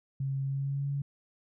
sine tone with pitch glide, 136 to 140.63 Hz, C#3 to C#3, -33 to +25 cents, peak -29 dBFS, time 0.2-1.02 s, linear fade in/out 5 ms, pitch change +58 cents, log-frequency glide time 0.43-0.89 s, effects none

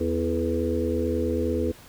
harmonic tone with a mistuned harmonic, 82.41 Hz, E2, in tune, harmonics 1 / 3 / 4 / 5 / 6, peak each -29 / -29 / -29 / -29 / -29 dBFS, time 0-1.72 s, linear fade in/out 10 ms, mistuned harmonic 5, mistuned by +54 cents, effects pink hiss -49 dBFS RMS until 1.88 s

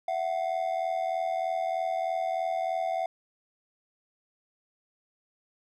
triangle ring-modulated tone, 708 Hz, F5, 23 cents sharp, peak -22 dBFS, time 0.08-3.06 s, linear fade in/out 2 ms, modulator 41.6 Hz, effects none

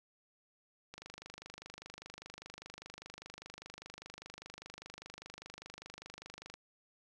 click train, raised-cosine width 0.2 ms, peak -30 dBFS, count 141, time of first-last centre 0.94-6.54 s, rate 25 Hz, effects none

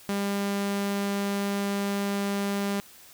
sawtooth tone, 200.2 Hz, G3, 37 cents sharp, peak -22 dBFS, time 0.09-2.8 s, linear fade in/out 0 ms, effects white hiss -51 dBFS RMS until 3.13 s

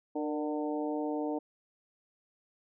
harmonic tone with a mistuned harmonic, 149.9 Hz, D3, 36 cents sharp, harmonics 2 / 3 / 4 / 5 / 6, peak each -33 / -37 / -39 / -41 / -43 dBFS, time 0.15-1.39 s, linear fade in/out 10 ms, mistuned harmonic 3, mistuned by +47 cents, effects none

